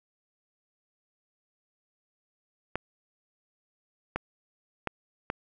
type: clicks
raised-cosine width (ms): 0.5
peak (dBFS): -14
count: 4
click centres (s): 2.756 / 4.16 / 4.873 / 5.301
effects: none